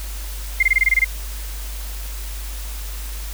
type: tone bursts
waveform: sine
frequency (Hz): 2100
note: C7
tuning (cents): +6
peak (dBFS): -11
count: 9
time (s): 0.6-1.045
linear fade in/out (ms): 5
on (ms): 29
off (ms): 23
effects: added 50 Hz sine -27 dBFS peak until 3.33 s + white hiss -36 dBFS RMS until 3.33 s